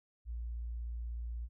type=tone; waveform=sine; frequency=58.27 Hz; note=A#1; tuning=in tune; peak=-37 dBFS; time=0.25-1.49 s; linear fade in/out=50 ms; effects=none